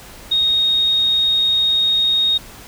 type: tone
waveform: sine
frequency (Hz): 3729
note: A#7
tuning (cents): 0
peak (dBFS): -13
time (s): 0.31-2.38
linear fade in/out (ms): 10
effects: added 50 Hz sine -48 dBFS peak until 2.67 s + pink hiss -39 dBFS RMS until 2.67 s